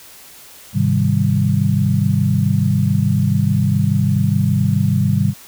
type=chord; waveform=sine; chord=Ab major seventh; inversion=none; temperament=equal; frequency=103.83 / 130.81 / 155.56 / 196 Hz; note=Ab2 / C3 / Eb3 / G3; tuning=0 / 0 / 0 / 0 cents; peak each=-18 / -18 / -19 / -18 dBFS; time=0.73-5.34 s; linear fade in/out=50 ms; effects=white hiss -41 dBFS RMS until 5.47 s